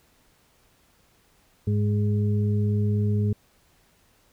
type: harmonic tone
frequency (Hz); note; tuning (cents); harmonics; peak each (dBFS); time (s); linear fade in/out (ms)
103.83; G#2; 0; 1 / 2 / 4; -21 / -27 / -33; 1.67-3.33; 5
effects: pink hiss -62 dBFS RMS until 4.32 s